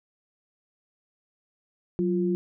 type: tone pair together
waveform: sine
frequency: 185 / 349.2 Hz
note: F#3 / F4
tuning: 0 / 0 cents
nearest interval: major seventh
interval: 1100 cents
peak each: -25 dBFS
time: 1.99-2.35 s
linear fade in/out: 0 ms
effects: none